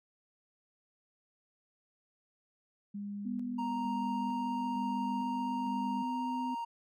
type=tone with tremolo; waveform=sine; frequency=203 Hz; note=G#3; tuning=39 cents flat; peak=-37 dBFS; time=2.94-6.03 s; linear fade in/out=10 ms; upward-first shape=square; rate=1.1 Hz; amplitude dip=40%
type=tone with pitch glide; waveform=sine; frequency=246.9 to 253.5 Hz; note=B3 to B3; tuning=0 to +45 cents; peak=-35 dBFS; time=3.25-6.55 s; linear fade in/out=10 ms; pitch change=+45 cents; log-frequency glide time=3.92-6.39 s
type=tone with vibrato; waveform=triangle; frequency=932.3 Hz; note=A#5; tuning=in tune; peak=-33 dBFS; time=3.58-6.65 s; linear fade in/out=10 ms; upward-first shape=triangle; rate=16 Hz; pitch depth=9 cents each way
effects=none